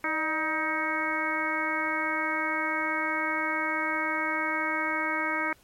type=harmonic tone with a mistuned harmonic; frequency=315.3 Hz; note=D#4; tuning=23 cents sharp; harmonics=1 / 2 / 3 / 4 / 5 / 6 / 7; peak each=-35 / -37 / -34 / -33 / -33 / -35 / -31 dBFS; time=0.04-5.53 s; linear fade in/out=2 ms; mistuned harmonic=2; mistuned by=-59 cents; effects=pink hiss -60 dBFS RMS until 5.63 s + MP3 64 kbps